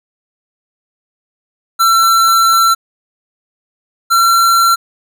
square tone pair in turn, 1348 / 1360.5 Hz, E6 / F6, +38 / -46 cents, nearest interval unison, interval 16 cents, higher second, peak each -8 dBFS, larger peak neither, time 1.79-2.75 / 4.1-4.76 s, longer first, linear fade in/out 20 ms, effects none

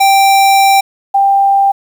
square / sine tone pair in turn, 784 / 790.8 Hz, G5 / G5, 0 / +15 cents, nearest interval unison, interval 15 cents, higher second, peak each -6 dBFS, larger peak neither, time 0-0.81 / 1.14-1.72 s, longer first, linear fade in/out 10 ms, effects 7-bit

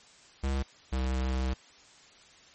square tone pair in turn, 67.7 / 64.75 Hz, C#2 / C2, -40 / -17 cents, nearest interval minor second, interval 77 cents, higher first, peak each -28 dBFS, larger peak neither, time 0.43-0.63 / 0.92-1.54 s, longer second, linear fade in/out 10 ms, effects white hiss -56 dBFS RMS until 2.54 s + MP3 32 kbps

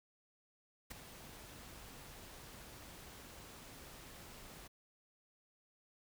pink noise with ADSR envelope, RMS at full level -43 dBFS, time 0.9-4.68 s, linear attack 14 ms, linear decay 8 ms, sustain -11 dB, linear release 13 ms, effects none

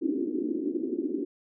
pink band-pass noise, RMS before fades -30 dBFS, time 0.01-1.25 s, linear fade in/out 10 ms, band 270 to 360 Hz, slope 48 dB/octave, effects none

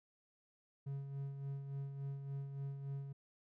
triangle tone with tremolo, 138.59 Hz, C#3, in tune, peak -37 dBFS, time 0.86-3.13 s, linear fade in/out 10 ms, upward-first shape sine, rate 3.5 Hz, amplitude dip 50%, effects none

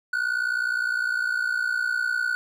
triangle ring-modulated tone, 1477 Hz, F#6, 3 cents flat, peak -18 dBFS, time 0.13-2.35 s, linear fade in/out 0 ms, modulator 29.9 Hz, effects none

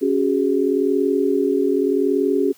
sine chord, C# suspended fourth, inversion none, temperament equal with one note detuned, 277.2 / 374.5 / 415.3 Hz, C#4 / F#4 / G#4, 0 / +21 / 0 cents, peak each -20 dBFS, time 0.01-2.53 s, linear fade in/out 20 ms, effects white hiss -52 dBFS RMS until 2.57 s

